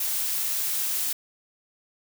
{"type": "noise", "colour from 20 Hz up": "blue", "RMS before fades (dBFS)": -27, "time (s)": [0, 1.13], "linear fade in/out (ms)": 5, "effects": []}